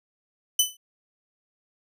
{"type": "tone with exponential decay", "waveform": "15% pulse", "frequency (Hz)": 3009, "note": "F#7", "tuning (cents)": 28, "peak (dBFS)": -7, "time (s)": [0.59, 0.77], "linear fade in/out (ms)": 5, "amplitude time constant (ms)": 37, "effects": []}